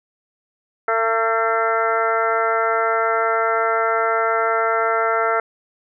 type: harmonic tone with a mistuned harmonic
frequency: 225.6 Hz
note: A3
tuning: 44 cents sharp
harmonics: 2 / 3 / 4 / 5 / 6 / 7 / 8 / 9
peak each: -23 / -22 / -27 / -32 / -20 / -30 / -30 / -30 dBFS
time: 0.88-5.4 s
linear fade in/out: 2 ms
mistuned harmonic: 9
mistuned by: +19 cents
effects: none